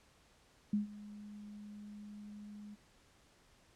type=tone with ADSR envelope; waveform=sine; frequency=207.7 Hz; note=G#3; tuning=in tune; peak=-28 dBFS; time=0.73-2.76 s; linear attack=5 ms; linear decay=130 ms; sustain=-19 dB; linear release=26 ms; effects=pink hiss -67 dBFS RMS until 3.75 s + low-pass 9000 Hz 12 dB/octave